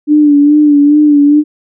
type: tone with vibrato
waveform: sine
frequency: 293.7 Hz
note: D4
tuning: in tune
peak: -3 dBFS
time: 0.07-1.44 s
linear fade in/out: 50 ms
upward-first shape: sine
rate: 2.4 Hz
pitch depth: 43 cents each way
effects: none